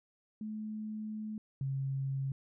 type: tone pair in turn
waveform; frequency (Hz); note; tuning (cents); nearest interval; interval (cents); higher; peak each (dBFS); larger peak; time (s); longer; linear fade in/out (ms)
sine; 215.2 / 135.57; A3 / C#3; -38 / -38; minor sixth; 800; first; -37 / -32; second; 0.41-1.38 / 1.61-2.32; first; 2
effects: none